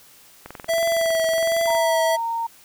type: click train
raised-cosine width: 0.5 ms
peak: -20 dBFS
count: 29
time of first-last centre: 0.46-1.75 s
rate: 21.7 Hz
type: tone with vibrato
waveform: square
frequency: 659.3 Hz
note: E5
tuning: in tune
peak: -19 dBFS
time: 0.68-2.17 s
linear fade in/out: 20 ms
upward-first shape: triangle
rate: 1.3 Hz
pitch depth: 27 cents each way
type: tone with pitch glide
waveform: sine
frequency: 933 to 921.2 Hz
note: A#5 to A#5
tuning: +1 to -21 cents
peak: -22 dBFS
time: 1.67-2.47 s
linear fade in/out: 10 ms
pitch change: -22 cents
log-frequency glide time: 1.91-2.16 s
effects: white hiss -50 dBFS RMS until 2.64 s